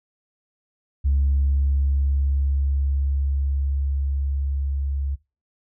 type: tone with level ramp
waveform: sine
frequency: 69.3 Hz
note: C#2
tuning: in tune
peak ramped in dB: -15 to -22 dBFS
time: 1.04-5.16 s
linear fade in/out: 20 ms
effects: noise-tail reverb RT60 0.3 s tail -23 dB re dry + tanh soft clip ceiling -13 dBFS